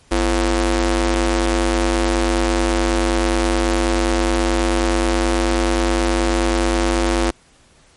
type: ring-modulated tone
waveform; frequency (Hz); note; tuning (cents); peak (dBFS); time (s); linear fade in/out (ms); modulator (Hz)
sawtooth; 194.6; G3; -12; -8; 0.11-7.31; 10; 142
effects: pink hiss -52 dBFS RMS until 7.96 s + MP3 48 kbps